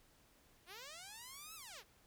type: linear two-way sweep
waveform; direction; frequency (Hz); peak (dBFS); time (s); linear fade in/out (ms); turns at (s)
5% pulse; up then down; 329.6 to 1329 to 329.6; -39; 0.66-1.84; 50; 1.55
effects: pink hiss -69 dBFS RMS until 2.06 s